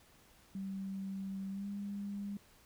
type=tone with pitch glide; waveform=sine; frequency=193.6 to 201.5 Hz; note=G3 to G3; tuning=-21 to +48 cents; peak=-38 dBFS; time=0.55-2.37 s; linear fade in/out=2 ms; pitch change=+69 cents; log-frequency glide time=1.5-1.68 s; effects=pink hiss -64 dBFS RMS until 2.65 s